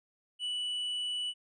sine tone with hard clipping, 2960 Hz, F#7, in tune, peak -33 dBFS, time 0.39-1.34 s, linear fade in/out 50 ms, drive 3 dB, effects resampled to 24000 Hz

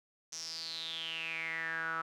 sawtooth tone with band-pass filter sweep, 163.1 Hz, E3, 18 cents flat, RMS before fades -39 dBFS, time 0.32-2.02 s, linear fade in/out 10 ms, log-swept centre 6000 to 1300 Hz, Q 9, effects none

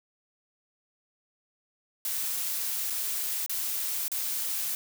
blue noise with dropouts, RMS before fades -31 dBFS, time 2.05-4.75 s, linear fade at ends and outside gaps 1 ms, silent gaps 2.9-2.904 / 3.462-3.495 / 4.081-4.117 s, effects none

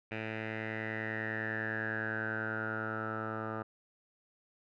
10% pulse tone with low-pass filter sweep, 110 Hz, A2, in tune, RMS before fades -37 dBFS, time 0.11-3.63 s, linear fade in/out 10 ms, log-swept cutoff 2300 to 1200 Hz, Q 9.9, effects none

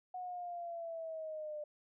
sine linear sweep, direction down, 735 to 595 Hz, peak -40 dBFS, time 0.14-1.64 s, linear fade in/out 5 ms, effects none

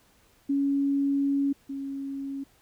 sine tone pair in turn, 279 / 274.8 Hz, C#4 / C#4, +11 / -15 cents, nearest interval unison, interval 26 cents, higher first, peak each -22 / -31 dBFS, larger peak first, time 0.49-1.53 / 1.69-2.44 s, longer first, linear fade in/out 10 ms, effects pink hiss -62 dBFS RMS until 2.61 s

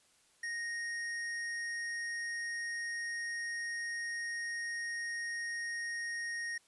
sine tone with hard clipping, 1864.7 Hz, A#6, in tune, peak -38 dBFS, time 0.43-6.58 s, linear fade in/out 5 ms, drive 13 dB, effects white hiss -68 dBFS RMS until 6.67 s + resampled to 24000 Hz

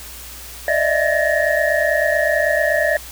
sine tone cluster, 589 / 618 / 665 / 1721 / 1863 Hz, D5 / D#5 / E5 / A6 / A#6, +5 / -12 / +15 / -39 / -2 cents, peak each -21 dBFS, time 0.68-2.97 s, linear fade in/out 2 ms, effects added 60 Hz sine -39 dBFS peak until 3.11 s + white hiss -36 dBFS RMS until 3.11 s

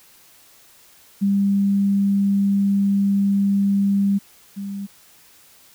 sine tone pair in turn, 198.8 / 198.8 Hz, G3 / G3, +25 / +25 cents, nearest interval unison, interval 0 cents, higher neither, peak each -15 / -26 dBFS, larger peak first, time 1.21-4.19 / 4.56-4.87 s, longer first, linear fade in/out 20 ms, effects white hiss -51 dBFS RMS until 5.74 s

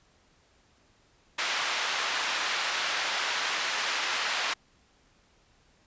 pink band-pass noise, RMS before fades -30 dBFS, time 1.38-4.54 s, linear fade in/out 10 ms, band 1100 to 4700 Hz, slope 12 dB/octave, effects pink hiss -64 dBFS RMS until 5.86 s + resampled to 16000 Hz

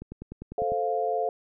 click train, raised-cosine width 3 ms, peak -25 dBFS, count 8, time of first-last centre 0.02-0.72 s, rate 10 Hz
sine chord, F major, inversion first, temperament equal, 440 / 523.3 / 698.5 Hz, A4 / C5 / F5, 0 / 0 / 0 cents, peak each -29 / -31 / -27 dBFS, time 0.58-1.29 s, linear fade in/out 2 ms
effects none

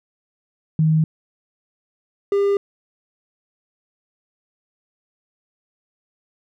sine / triangle tone pair in turn, 157.5 / 400.6 Hz, D#3 / G4, +21 / +38 cents, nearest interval octave + major third, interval 1617 cents, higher second, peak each -13 dBFS, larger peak neither, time 0.79-1.04 / 2.32-2.57 s, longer neither, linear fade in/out 2 ms, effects none

